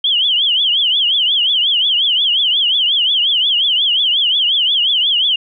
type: tone with vibrato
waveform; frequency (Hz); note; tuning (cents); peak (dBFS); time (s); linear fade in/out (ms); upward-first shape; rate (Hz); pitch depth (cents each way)
sine; 3136; G7; 0; -11; 0.04-5.36; 5; triangle; 5.6; 200
effects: none